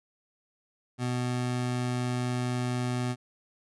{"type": "tone", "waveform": "25% pulse", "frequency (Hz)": 124.1, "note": "B2", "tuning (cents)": 9, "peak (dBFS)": -24, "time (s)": [0.98, 3.16], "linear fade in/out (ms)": 50, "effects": ["resampled to 24000 Hz"]}